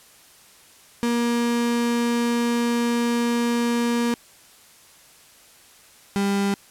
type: tone pair in turn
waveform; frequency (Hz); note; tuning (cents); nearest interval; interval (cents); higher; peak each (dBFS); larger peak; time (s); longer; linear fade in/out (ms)
35% pulse; 236.9 / 199.21; A#3 / G3; +28 / +28; minor third; 300; first; -18; neither; 1.03-4.14 / 6.16-6.54; first; 0
effects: white hiss -51 dBFS RMS until 6.7 s + low-pass 12000 Hz 12 dB/octave